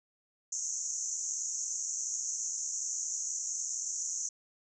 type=band-pass noise; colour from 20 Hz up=white; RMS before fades=-36 dBFS; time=0.52-4.29 s; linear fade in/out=5 ms; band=6000 to 7100 Hz; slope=96 dB/octave; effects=none